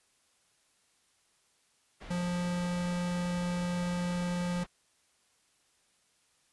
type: low-pass noise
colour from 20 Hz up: pink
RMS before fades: -47 dBFS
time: 2-4.67 s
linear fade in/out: 20 ms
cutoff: 3200 Hz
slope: 12 dB/octave
type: tone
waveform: square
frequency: 176.6 Hz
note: F3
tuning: 20 cents sharp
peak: -31 dBFS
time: 2.1-4.64 s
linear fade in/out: 10 ms
effects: white hiss -70 dBFS RMS until 6.52 s + resampled to 24000 Hz